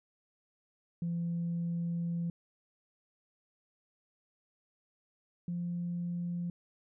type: tone pair in turn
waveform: sine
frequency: 170.2 / 173.88 Hz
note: F3 / F3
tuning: -44 / -7 cents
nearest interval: unison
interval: 37 cents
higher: second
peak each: -30 / -32 dBFS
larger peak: first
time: 1.02-2.3 / 5.48-6.5 s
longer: first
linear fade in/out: 2 ms
effects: tanh soft clip ceiling -28 dBFS